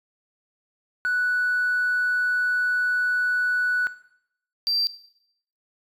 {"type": "tone pair in turn", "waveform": "triangle", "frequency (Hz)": [1480, 4699], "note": ["F#6", "D8"], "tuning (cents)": [0, 0], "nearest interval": "octave + minor sixth", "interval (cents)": 2000, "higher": "second", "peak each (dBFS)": -18, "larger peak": "neither", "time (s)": [[1.05, 3.87], [4.67, 4.87]], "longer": "first", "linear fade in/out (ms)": 0, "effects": ["noise-tail reverb RT60 0.7 s tail -17 dB re dry", "tanh soft clip ceiling -16 dBFS"]}